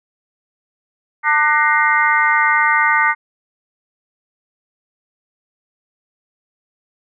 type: harmonic tone with a mistuned harmonic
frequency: 299.7 Hz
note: D4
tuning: 35 cents sharp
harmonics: 3 / 4 / 5 / 6 / 7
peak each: -18 / -18 / -18 / -18 / -18 dBFS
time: 1.23-3.15 s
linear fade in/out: 50 ms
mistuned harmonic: 6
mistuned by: +79 cents
effects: none